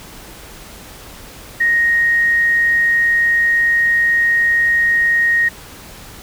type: tone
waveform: sine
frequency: 1869 Hz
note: A#6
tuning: 4 cents sharp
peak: -11 dBFS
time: 1.6-5.49 s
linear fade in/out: 10 ms
effects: added 50 Hz sine -46 dBFS peak until 6.22 s + pink hiss -37 dBFS RMS until 6.22 s